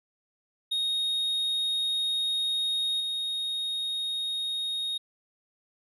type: tone with level steps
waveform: triangle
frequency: 3729 Hz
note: A#7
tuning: in tune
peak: -24 / -27 dBFS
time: 0.71-4.98 s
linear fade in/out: 10 ms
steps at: 3 s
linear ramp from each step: 5 ms
effects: resampled to 32000 Hz